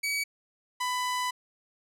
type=tone pair in turn; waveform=sawtooth; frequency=2273 / 997.4 Hz; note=C#7 / B5; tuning=+43 / +17 cents; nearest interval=octave + major second; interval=1426 cents; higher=first; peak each=-24 dBFS; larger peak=neither; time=0.03-0.24 / 0.8-1.31 s; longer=second; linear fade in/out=10 ms; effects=low-pass 12000 Hz 12 dB/octave